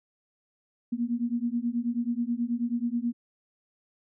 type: beating tone pair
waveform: sine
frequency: 233.1 / 242.4 Hz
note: A#3 / B3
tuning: 0 / -32 cents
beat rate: 9.3 Hz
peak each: -29 dBFS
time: 0.92-3.13 s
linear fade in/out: 10 ms
effects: none